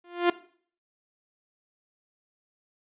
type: tone with exponential growth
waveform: sawtooth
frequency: 349.2 Hz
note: F4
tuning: in tune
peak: -13 dBFS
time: 0.04-0.3 s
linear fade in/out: 5 ms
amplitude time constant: 56 ms
effects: noise-tail reverb RT60 0.5 s tail -17 dB re dry + resampled to 8000 Hz